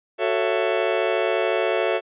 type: chord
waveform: 40% pulse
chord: F# minor seventh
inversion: none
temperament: just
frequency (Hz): 370 / 444 / 555 / 666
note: F#4 / A4 / C#5 / E5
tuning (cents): 0 / +16 / +2 / +18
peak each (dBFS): -25 / -24 / -25 / -24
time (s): 0.18-2.01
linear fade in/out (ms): 50
effects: resampled to 8000 Hz